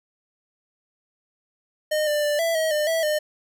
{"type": "tone with pitch steps", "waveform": "square", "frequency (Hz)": [612, 594, 590, 664, 637, 602, 654, 606], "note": ["D#5", "D5", "D5", "E5", "D#5", "D5", "E5", "D#5"], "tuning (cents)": [-29, 20, 8, 12, 41, 43, -14, -46], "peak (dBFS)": -21, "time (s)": [1.91, 3.19], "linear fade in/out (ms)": 10, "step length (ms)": 160, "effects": []}